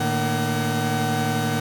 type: tone cluster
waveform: 30% pulse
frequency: 111.4 / 151.6 / 234.3 / 757 Hz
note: A2 / D#3 / A#3 / F#5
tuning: +22 / -45 / +9 / +39 cents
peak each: -24 dBFS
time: 0-1.6 s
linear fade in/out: 5 ms
effects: none